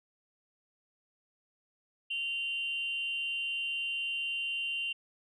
sine tone pair together, 2776 / 3078 Hz, F7 / G7, -11 / -32 cents, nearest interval major second, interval 179 cents, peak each -32 / -37 dBFS, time 2.1-4.93 s, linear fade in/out 10 ms, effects tanh soft clip ceiling -25 dBFS

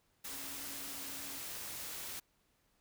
sine tone in noise, 277.2 Hz, C#4, in tune, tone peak -55 dBFS, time 0.3-1.39 s, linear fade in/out 10 ms, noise white, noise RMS -44 dBFS, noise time 0.24-2.2 s, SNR -14 dB, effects pink hiss -75 dBFS RMS until 2.8 s

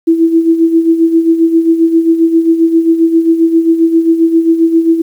sine tone with tremolo, 329.3 Hz, E4, 2 cents flat, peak -3 dBFS, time 0.07-5.02 s, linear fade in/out 10 ms, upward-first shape sine, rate 7.5 Hz, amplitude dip 65%, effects 7-bit

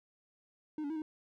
triangle tone with pitch steps, 306.9 / 285.4 / 320 / 309.2 Hz, D#4 / D4 / D#4 / D#4, -24 / -49 / +49 / -11 cents, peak -33 dBFS, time 0.78-1.02 s, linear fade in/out 2 ms, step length 60 ms, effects none

